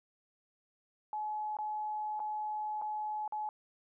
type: tone with dropouts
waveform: sine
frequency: 851 Hz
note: G#5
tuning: 42 cents sharp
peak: -34 dBFS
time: 1.13-3.49 s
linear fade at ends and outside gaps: 1 ms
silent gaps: 1.569-1.587 / 2.194-2.201 / 2.815-2.821 / 3.278-3.323 s
effects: none